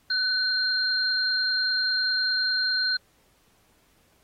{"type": "tone pair together", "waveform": "sine", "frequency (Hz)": [1500, 4185], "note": ["F#6", "C8"], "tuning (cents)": [23, 0], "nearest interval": "octave + tritone", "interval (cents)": 1777, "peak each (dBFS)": [-26, -24], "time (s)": [0.1, 2.97], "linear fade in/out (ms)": 5, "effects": ["pink hiss -64 dBFS RMS until 4.23 s", "AAC 48 kbps"]}